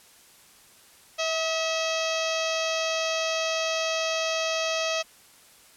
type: harmonic tone with a mistuned harmonic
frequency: 647 Hz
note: E5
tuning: 32 cents flat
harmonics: 1 / 2 / 3 / 4 / 5 / 6 / 7 / 8 / 9 / 10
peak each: -28 / -34 / -37 / -32 / -34 / -38 / -38 / -38 / -39 / -39 dBFS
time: 1.18-5.03 s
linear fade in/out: 20 ms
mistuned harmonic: 2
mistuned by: -29 cents
effects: white hiss -54 dBFS RMS until 5.76 s + low-pass 12000 Hz 12 dB/octave